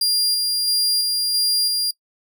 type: tone with tremolo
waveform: sawtooth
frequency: 4800 Hz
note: D8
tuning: 37 cents sharp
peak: -13 dBFS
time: 0.01-1.91 s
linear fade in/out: 5 ms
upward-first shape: square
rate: 1.5 Hz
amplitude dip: 25%
effects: noise-tail reverb RT60 0.1 s tail -23 dB re dry